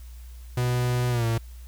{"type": "tone with pitch glide", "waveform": "45% pulse", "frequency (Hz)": [123.47, 114.54], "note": ["B2", "A#2"], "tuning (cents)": [0, -30], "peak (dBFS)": -22, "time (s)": [0.57, 1.38], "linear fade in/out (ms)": 5, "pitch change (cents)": -130, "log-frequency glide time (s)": [1.1, 1.26], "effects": ["added 60 Hz sine -39 dBFS peak until 1.67 s", "white hiss -56 dBFS RMS until 1.67 s"]}